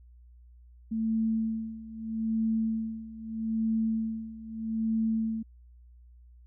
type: tone with tremolo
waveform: sine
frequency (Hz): 222.7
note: A3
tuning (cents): +21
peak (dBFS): -24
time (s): 0.91-5.43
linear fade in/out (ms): 10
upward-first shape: sine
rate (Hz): 0.79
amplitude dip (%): 85
effects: added 60 Hz sine -51 dBFS peak until 6.46 s

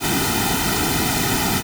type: noise with comb filter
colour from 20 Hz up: pink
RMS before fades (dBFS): -20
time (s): 0-1.63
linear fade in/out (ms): 50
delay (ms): 1.8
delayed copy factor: -0.95
effects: none

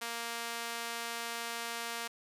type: tone with high-pass filter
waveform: sawtooth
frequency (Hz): 233.1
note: A#3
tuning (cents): 0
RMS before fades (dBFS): -39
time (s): 0.01-2.08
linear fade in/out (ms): 10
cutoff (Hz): 910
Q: 0.54
effects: resampled to 32000 Hz

